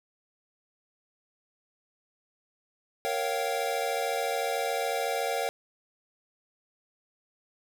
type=chord; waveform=square; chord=G half-diminished seventh; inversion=first; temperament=equal with one note detuned; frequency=466.2 / 554.4 / 698.5 / 772.3 Hz; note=Bb4 / Db5 / F5 / G5; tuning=0 / 0 / 0 / -26 cents; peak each=-34 dBFS; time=3.05-5.49 s; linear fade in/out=0 ms; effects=none